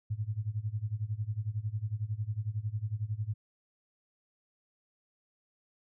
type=tone with tremolo; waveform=sine; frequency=106.9 Hz; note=A2; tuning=49 cents flat; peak=-28 dBFS; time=0.1-3.34 s; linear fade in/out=10 ms; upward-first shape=sine; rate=11 Hz; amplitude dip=90%; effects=none